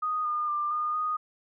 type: tone with pitch steps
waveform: sine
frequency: 1242 / 1215 / 1190 / 1220 / 1238 Hz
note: D#6 / D#6 / D6 / D#6 / D#6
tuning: -3 / -42 / +22 / -34 / -9 cents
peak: -26 dBFS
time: 0.02-1.17 s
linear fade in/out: 10 ms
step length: 230 ms
effects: none